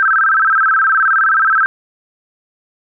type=tone with vibrato; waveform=sine; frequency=1435 Hz; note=F6; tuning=47 cents sharp; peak=-9 dBFS; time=0-1.66 s; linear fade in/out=0 ms; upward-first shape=square; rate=19 Hz; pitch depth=160 cents each way; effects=none